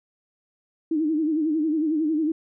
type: tone with vibrato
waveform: sine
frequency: 311 Hz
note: D#4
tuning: 1 cent flat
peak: -20 dBFS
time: 0.91-2.32 s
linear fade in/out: 5 ms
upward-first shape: sine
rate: 11 Hz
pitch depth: 92 cents each way
effects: none